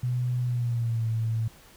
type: tone with pitch glide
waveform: sine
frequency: 124 to 112.4 Hz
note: B2 to A2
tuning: +7 to +37 cents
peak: -24 dBFS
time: 0.03-1.48 s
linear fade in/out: 5 ms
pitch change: -170 cents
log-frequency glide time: 0.43-1.08 s
effects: pink hiss -53 dBFS RMS until 1.76 s